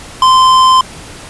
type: tone with tanh clipping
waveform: triangle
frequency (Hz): 1036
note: C6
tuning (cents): -17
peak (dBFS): -6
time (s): 0.22-0.81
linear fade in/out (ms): 2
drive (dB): 18
effects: pink hiss -31 dBFS RMS until 1.29 s + resampled to 24000 Hz